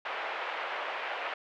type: band-pass noise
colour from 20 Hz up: pink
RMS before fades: -36 dBFS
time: 0.05-1.34 s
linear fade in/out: 5 ms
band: 560 to 2800 Hz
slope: 24 dB/octave
effects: none